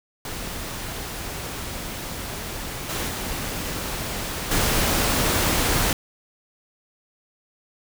pink noise with level steps, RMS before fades -32 / -27 / -29 / -21 dBFS, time 0.25-5.93 s, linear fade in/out 2 ms, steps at 2.89 / 3.08 / 4.51 s, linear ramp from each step 5 ms, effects none

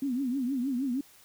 sine tone with vibrato, 259.5 Hz, C4, 14 cents flat, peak -27 dBFS, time 0.02-1.01 s, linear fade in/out 5 ms, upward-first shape triangle, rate 6.4 Hz, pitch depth 180 cents each way, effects white hiss -57 dBFS RMS until 1.24 s

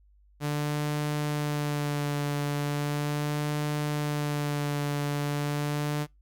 sawtooth tone with vibrato, 146.83 Hz, D3, in tune, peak -23 dBFS, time 0.4-6.07 s, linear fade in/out 50 ms, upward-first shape sine, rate 0.38 Hz, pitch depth 23 cents each way, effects noise-tail reverb RT60 0.2 s tail -26 dB re dry + added 50 Hz sine -57 dBFS peak until 6.21 s

